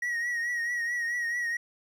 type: tone with vibrato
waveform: triangle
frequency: 1900 Hz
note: A#6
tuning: 33 cents sharp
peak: -26 dBFS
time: 0.02-1.57 s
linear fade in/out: 5 ms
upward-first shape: triangle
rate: 4.6 Hz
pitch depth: 55 cents each way
effects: none